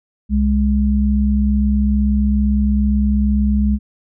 sine tone pair together, 65.41 / 207.7 Hz, C2 / G#3, 0 / 0 cents, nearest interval octave + minor sixth, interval 2000 cents, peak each -15 dBFS, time 0.29-3.79 s, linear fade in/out 50 ms, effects none

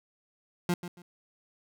30% pulse tone with echo, 175.7 Hz, F3, 11 cents sharp, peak -22 dBFS, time 0.69-0.74 s, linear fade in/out 2 ms, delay 140 ms, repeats 2, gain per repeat -12 dB, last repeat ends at 1.02 s, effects none

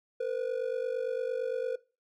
triangle ring-modulated tone, 487.1 Hz, B4, 24 cents flat, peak -25 dBFS, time 0.2-1.76 s, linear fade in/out 5 ms, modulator 24.4 Hz, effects noise-tail reverb RT60 0.3 s tail -19 dB re dry

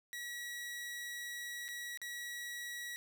sawtooth tone with dropouts, 1925 Hz, B6, 45 cents flat, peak -38 dBFS, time 0.13-2.96 s, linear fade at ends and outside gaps 0 ms, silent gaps 1.681-1.687 / 1.974-2.016 s, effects none

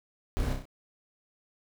brown noise with echo, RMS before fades -30 dBFS, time 0.37-0.53 s, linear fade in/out 0 ms, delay 31 ms, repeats 4, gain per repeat -4 dB, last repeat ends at 0.654 s, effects none

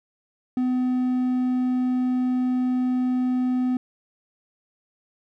triangle tone, 252.5 Hz, B3, 39 cents sharp, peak -18 dBFS, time 0.57-3.77 s, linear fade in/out 2 ms, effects none

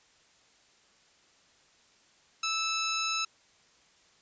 10% pulse tone, 1313 Hz, E6, 7 cents flat, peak -20 dBFS, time 2.43-3.25 s, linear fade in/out 5 ms, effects white hiss -63 dBFS RMS until 4.21 s + resampled to 16000 Hz

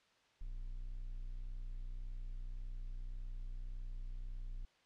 triangle tone, 30.89 Hz, B0, 1 cent sharp, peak -39 dBFS, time 0.41-4.65 s, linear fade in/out 0 ms, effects white hiss -71 dBFS RMS until 4.85 s + low-pass 4000 Hz 12 dB/octave

